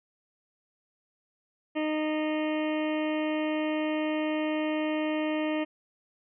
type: harmonic tone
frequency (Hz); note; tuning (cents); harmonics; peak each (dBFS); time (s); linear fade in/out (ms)
308; D#4; -17; 1 / 2 / 3 / 4 / 6 / 7 / 8 / 9 / 10; -28 / -32 / -40 / -43 / -41 / -43 / -44 / -44 / -46; 1.75-5.65; 20
effects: none